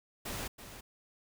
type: noise with echo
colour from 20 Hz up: pink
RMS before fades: -39 dBFS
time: 0.25-0.48 s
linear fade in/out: 10 ms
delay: 330 ms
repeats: 1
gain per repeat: -10 dB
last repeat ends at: 0.81 s
effects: none